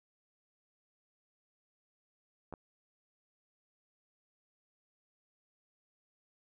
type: clicks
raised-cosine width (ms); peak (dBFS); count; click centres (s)
1; -30; 2; 2.526 / 2.538
effects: none